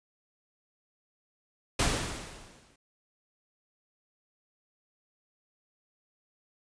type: noise with exponential decay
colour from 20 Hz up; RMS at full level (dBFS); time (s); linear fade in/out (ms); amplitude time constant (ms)
pink; -24; 1.79-2.76; 5; 210
effects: resampled to 22050 Hz